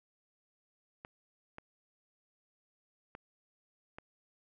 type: clicks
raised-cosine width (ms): 0.5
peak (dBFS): -30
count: 4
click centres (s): 1.049 / 1.584 / 3.151 / 3.985
effects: none